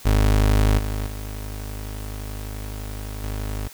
30% pulse tone with level steps, 51.7 Hz, G#1, 7 cents flat, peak -12 / -21 / -27 / -23 dBFS, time 0.05-3.68 s, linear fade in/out 10 ms, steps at 0.78 / 1.06 / 3.23 s, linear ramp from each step 10 ms, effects white hiss -44 dBFS RMS until 3.73 s

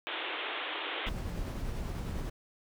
white band-pass noise, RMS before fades -37 dBFS, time 0.07-1.09 s, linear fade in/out 0 ms, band 280 to 3600 Hz, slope 96 dB/octave
brown noise with tremolo, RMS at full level -35 dBFS, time 1.06-2.3 s, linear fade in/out 10 ms, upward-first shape sine, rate 10 Hz, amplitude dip 25%
effects none

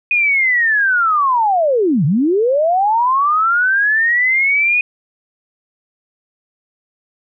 sine linear two-way sweep, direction down then up, 2489 to 130.81 to 2489 Hz, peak -11 dBFS, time 0.11-4.81 s, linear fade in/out 2 ms, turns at 2.05 s, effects none

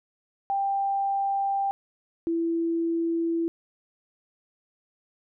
sine tone pair in turn, 790 / 333.1 Hz, G5 / E4, +13 / +18 cents, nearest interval octave + minor third, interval 1495 cents, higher first, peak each -23 dBFS, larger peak neither, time 0.5-1.71 / 2.27-3.48 s, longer neither, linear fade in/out 0 ms, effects none

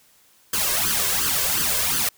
white noise with flanger, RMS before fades -22 dBFS, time 0.53-2.09 s, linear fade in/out 5 ms, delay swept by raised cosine 0.63 to 1.93 ms, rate 2.8 Hz, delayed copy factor +0.75, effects white hiss -57 dBFS RMS until 2.17 s

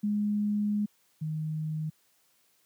sine tone pair in turn, 207.8 / 155.67 Hz, G#3 / D#3, +1 / +1 cents, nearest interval perfect fourth, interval 500 cents, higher first, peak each -25 / -29 dBFS, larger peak first, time 0.03-0.86 / 1.21-1.9 s, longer first, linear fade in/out 10 ms, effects white hiss -68 dBFS RMS until 2.65 s + high-pass 100 Hz 12 dB/octave

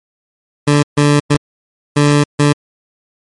20% pulse tone bursts at uneven times, 145.9 Hz, D3, 11 cents flat, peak -3 dBFS, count 5, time 0.67-0.83 / 0.97-1.2 / 1.3-1.37 / 1.96-2.24 / 2.39-2.53 s, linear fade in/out 10 ms, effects MP3 48 kbps

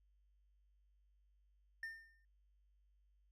triangle tone with exponential decay, 1809 Hz, A6, 48 cents sharp, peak -39 dBFS, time 1.83-2.25 s, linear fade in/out 2 ms, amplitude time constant 90 ms, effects added 50 Hz sine -70 dBFS peak until 3.31 s

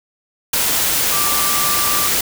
sine tone in noise, 1174.7 Hz, D6, in tune, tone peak -22 dBFS, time 1.12-2.08 s, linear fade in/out 5 ms, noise white, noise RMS -17 dBFS, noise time 0.53-2.21 s, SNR -8 dB, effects none

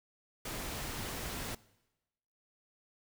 pink noise, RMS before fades -40 dBFS, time 0.45-1.55 s, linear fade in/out 5 ms, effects noise-tail reverb RT60 1.0 s tail -21 dB re dry

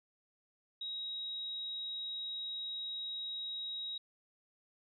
sine tone, 3810 Hz, A#7, 37 cents sharp, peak -38 dBFS, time 0.81-3.98 s, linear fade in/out 5 ms, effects none

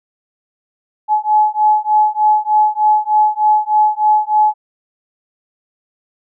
sine beating tone pair, 850 / 853.3 Hz, G#5 / G#5, +40 / +47 cents, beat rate 3.3 Hz, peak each -13 dBFS, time 1.08-4.54 s, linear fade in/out 50 ms, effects none

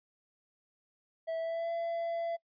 triangle tone with pitch glide, 654 to 673.6 Hz, E5 to E5, -14 to +37 cents, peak -30 dBFS, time 1.27-2.37 s, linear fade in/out 20 ms, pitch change +51 cents, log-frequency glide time 1.38-1.71 s, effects noise-tail reverb RT60 0.1 s tail -24 dB re dry + resampled to 11025 Hz

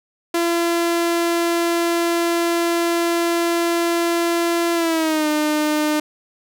sawtooth tone with pitch glide, 340 to 302.9 Hz, F4 to D#4, -46 to -46 cents, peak -13 dBFS, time 0.34-6 s, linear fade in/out 5 ms, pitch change -200 cents, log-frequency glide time 4.74-5.28 s, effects none

